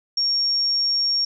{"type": "tone", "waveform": "sine", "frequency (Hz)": 5540, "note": "F8", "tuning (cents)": -15, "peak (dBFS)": -18, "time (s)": [0.17, 1.25], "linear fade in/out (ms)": 5, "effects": []}